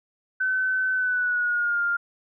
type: tone with pitch glide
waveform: sine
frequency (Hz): 1521 to 1402.8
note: F#6 to F6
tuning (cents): +47 to +7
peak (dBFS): -21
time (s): 0.4-1.97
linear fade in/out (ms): 10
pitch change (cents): -140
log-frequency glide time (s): 0.93-1.83
effects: none